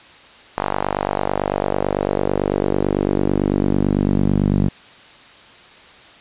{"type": "tone with band-pass filter sweep", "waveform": "sawtooth", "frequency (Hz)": 49, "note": "G1", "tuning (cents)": 0, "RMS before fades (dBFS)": -19, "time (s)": [0.57, 4.69], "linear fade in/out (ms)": 10, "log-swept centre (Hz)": [940, 190], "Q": 1.6, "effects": ["white hiss -44 dBFS RMS until 6.2 s", "resampled to 8000 Hz"]}